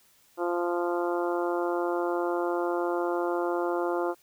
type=harmonic tone; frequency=174.1 Hz; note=F3; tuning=5 cents flat; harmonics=2 / 3 / 4 / 5 / 6 / 7 / 8; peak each=-28 / -32 / -34 / -36 / -38 / -39 / -40 dBFS; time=0.37-4.15 s; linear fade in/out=50 ms; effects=white hiss -62 dBFS RMS until 4.22 s